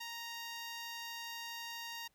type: tone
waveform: 10% pulse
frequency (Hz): 932.3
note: A#5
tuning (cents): 0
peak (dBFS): -34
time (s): 0-2.08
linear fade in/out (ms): 10
effects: pink hiss -75 dBFS RMS until 2.14 s